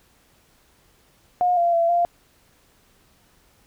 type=tone with pitch steps; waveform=sine; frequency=717 / 689 / 675 / 694 Hz; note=F5 / F5 / E5 / F5; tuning=+45 / -24 / +41 / -11 cents; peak=-16 dBFS; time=1.41-2.05 s; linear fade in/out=0 ms; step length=160 ms; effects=pink hiss -59 dBFS RMS until 3.66 s